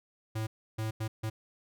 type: tone bursts at uneven times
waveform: square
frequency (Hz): 110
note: A2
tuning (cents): 0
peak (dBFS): -32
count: 4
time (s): 0.35-0.47 / 0.78-0.91 / 1-1.08 / 1.23-1.3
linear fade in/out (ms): 10
effects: none